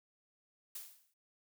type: noise with exponential decay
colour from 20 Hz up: blue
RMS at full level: -42 dBFS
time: 0.75-1.14 s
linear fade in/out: 5 ms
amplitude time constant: 83 ms
effects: none